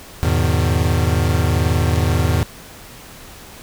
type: chord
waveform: square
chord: E major seventh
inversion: none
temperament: equal with one note detuned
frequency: 82.41 / 104.67 / 123.47 / 155.56 Hz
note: E2 / G#2 / B2 / D#3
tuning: 0 / +14 / 0 / 0 cents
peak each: -18 / -21 / -23 / -24 dBFS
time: 0.23-2.43 s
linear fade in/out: 0 ms
effects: pink hiss -39 dBFS RMS until 3.62 s